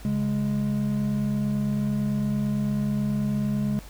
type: tone pair together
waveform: triangle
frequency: 138.62 / 207.7 Hz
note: C#3 / G#3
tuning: 0 / 0 cents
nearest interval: perfect fifth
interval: 700 cents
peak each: -26 / -22 dBFS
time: 0.05-3.79 s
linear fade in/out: 0 ms
effects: added 50 Hz sine -41 dBFS peak until 3.89 s + pink hiss -48 dBFS RMS until 3.89 s